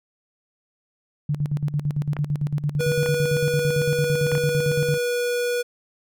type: tone with tremolo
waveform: sine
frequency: 146.83 Hz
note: D3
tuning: in tune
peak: -19 dBFS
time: 1.29-4.98 s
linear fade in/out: 5 ms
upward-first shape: square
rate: 8.9 Hz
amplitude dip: 75%
type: clicks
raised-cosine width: 0.5 ms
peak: -15 dBFS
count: 4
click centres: 2.167 / 3.061 / 4.317 / 4.352 s
type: tone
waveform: square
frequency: 485.2 Hz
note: B4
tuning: 31 cents flat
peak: -22 dBFS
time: 2.79-5.63 s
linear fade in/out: 20 ms
effects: none